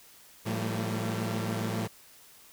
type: tone cluster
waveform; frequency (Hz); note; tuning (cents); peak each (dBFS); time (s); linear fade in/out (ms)
sawtooth; 109.9 / 171.2 / 194.4 / 226.9; A2 / F3 / G3 / A#3; -2 / -34 / -14 / -47; -29 / -33 / -33 / -32; 0.45-1.88; 20
effects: white hiss -55 dBFS RMS until 2.52 s

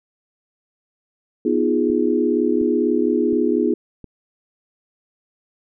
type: chord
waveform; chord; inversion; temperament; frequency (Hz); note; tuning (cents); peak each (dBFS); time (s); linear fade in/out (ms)
sine; F half-diminished seventh; second; equal; 246.9 / 311.1 / 349.2 / 415.3; Cb4 / Eb4 / F4 / Ab4; 0 / 0 / 0 / 0; -21; 1.45-3.74; 5
type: click train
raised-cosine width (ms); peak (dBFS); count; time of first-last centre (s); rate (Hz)
3; -24; 4; 1.9-4.043; 1.4
effects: none

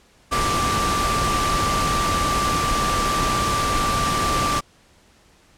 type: tone in noise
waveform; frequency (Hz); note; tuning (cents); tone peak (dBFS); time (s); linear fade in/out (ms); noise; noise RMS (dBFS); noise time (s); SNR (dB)
sine; 1174.7; D6; 0; -21; 0.31-4.61; 20; pink; -23; 0.31-4.61; -1
effects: pink hiss -55 dBFS RMS until 5.57 s + low-pass 9000 Hz 12 dB/octave

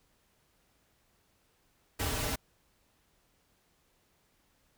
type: noise with comb filter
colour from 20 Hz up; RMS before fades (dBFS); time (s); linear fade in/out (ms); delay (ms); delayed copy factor
pink; -33; 1.99-2.36; 10; 5.6; -0.75
effects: pink hiss -71 dBFS RMS until 4.77 s

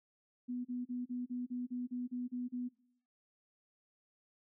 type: tone bursts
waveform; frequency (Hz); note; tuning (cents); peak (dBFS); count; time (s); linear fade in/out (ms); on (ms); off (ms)
sine; 246.9; B3; 0; -36; 11; 0.48-2.69; 20; 170; 34
effects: noise-tail reverb RT60 0.7 s tail -21 dB re dry

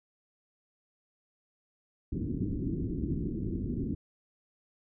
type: low-pass noise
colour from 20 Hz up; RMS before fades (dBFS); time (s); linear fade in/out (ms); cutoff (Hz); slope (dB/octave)
white; -33; 2.12-3.95; 5; 340; 48
effects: none

